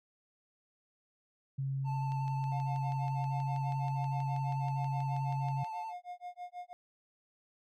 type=tone with pitch glide; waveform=sine; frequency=135.6 to 136.46 Hz; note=C#3 to C#3; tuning=-38 to -27 cents; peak=-32 dBFS; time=1.58-5.64 s; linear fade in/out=10 ms; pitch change=+11 cents; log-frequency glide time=3.25-3.36 s
type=tone with vibrato; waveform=triangle; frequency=883 Hz; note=A5; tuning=6 cents sharp; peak=-36 dBFS; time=1.84-5.94 s; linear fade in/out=50 ms; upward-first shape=triangle; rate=11 Hz; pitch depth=30 cents each way
type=click train; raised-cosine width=0.2 ms; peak=-36 dBFS; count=23; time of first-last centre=2.12-5.646 s; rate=6.24 Hz
type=tone with tremolo; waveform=triangle; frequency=714 Hz; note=F5; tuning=38 cents sharp; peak=-37 dBFS; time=2.52-6.73 s; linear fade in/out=0 ms; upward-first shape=sine; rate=6.2 Hz; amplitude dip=100%
effects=none